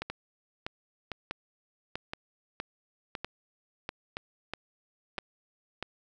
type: two click trains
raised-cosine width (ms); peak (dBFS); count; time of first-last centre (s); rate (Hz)
0.3; -19 / -18; 6 / 10; 0.1-5.186 / 0.02-5.826; 0.983 / 1.55
effects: none